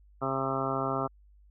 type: harmonic tone with a mistuned harmonic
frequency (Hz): 134.3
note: C3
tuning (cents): +46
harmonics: 1 / 2 / 3 / 4 / 5 / 6 / 7 / 8 / 9 / 10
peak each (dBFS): -37 / -36 / -36 / -38 / -35 / -39 / -40 / -39 / -35 / -37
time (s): 0.21-1.08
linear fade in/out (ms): 20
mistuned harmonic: 10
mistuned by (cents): -19
effects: added 50 Hz sine -55 dBFS peak until 1.5 s